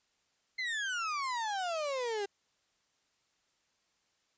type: exponential sweep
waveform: 35% pulse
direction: down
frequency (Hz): 2093 to 391.7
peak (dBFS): -31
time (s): 0.58-2.26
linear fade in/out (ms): 10
effects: white hiss -75 dBFS RMS until 4.37 s + resampled to 16000 Hz